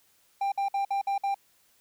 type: tone bursts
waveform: triangle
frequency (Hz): 793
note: G5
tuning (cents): +20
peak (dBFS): -23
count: 6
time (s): 0.41-1.345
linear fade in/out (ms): 5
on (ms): 110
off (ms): 55
effects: white hiss -65 dBFS RMS until 1.8 s